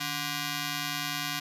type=ring-modulated tone; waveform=5% pulse; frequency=440 Hz; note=A4; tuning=in tune; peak=-16 dBFS; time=0-1.4 s; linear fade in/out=10 ms; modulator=595 Hz; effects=resampled to 32000 Hz